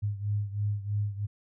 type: beating tone pair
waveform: sine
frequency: 102.3 / 105.4 Hz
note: G#2 / G#2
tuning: -26 / +26 cents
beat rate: 3.1 Hz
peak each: -29 / -33 dBFS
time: 0.02-1.27 s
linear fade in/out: 20 ms
effects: none